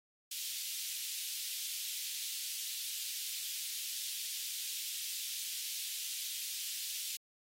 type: high-pass noise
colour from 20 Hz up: pink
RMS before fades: -41 dBFS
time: 0.31-7.17 s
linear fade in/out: 5 ms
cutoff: 3000 Hz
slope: 24 dB/octave
effects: AAC 48 kbps